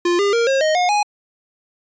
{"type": "tone with pitch steps", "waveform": "square", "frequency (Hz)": [349.2, 403.4, 466.1, 538.5, 622.2, 718.9, 830.5], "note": ["F4", "G4", "A#4", "C5", "D#5", "F5", "G#5"], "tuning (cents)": [0, 50, 0, 50, 0, 50, 0], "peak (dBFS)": -15, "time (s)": [0.05, 1.03], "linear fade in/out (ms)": 5, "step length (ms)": 140, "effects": ["resampled to 16000 Hz"]}